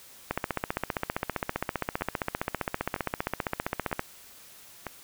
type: two click trains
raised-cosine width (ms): 0.5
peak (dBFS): -12 / -18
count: 57 / 4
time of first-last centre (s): 0.31-3.994 / 2.01-4.867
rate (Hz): 15.2 / 1.05
effects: white hiss -51 dBFS RMS until 5.03 s